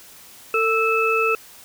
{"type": "tone cluster", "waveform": "sine", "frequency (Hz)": [448, 1319, 2609], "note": ["A4", "E6", "E7"], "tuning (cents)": [31, 1, -18], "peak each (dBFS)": -21, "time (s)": [0.54, 1.35], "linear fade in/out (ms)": 2, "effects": ["white hiss -45 dBFS RMS until 1.64 s"]}